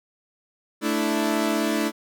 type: chord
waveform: sawtooth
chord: A suspended fourth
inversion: none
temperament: equal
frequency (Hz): 220 / 293.7 / 329.6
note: A3 / D4 / E4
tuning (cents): 0 / 0 / 0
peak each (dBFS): -22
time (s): 0.81-1.92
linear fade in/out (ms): 50
effects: none